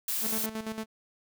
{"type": "noise", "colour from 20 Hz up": "blue", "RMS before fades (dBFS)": -31, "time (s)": [0.08, 0.46], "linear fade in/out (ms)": 2}
{"type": "tone with tremolo", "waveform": "sawtooth", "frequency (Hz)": 220, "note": "A3", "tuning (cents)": 0, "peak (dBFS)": -28, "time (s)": [0.21, 0.86], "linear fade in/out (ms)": 50, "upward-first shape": "square", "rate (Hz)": 8.8, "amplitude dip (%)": 65}
{"effects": []}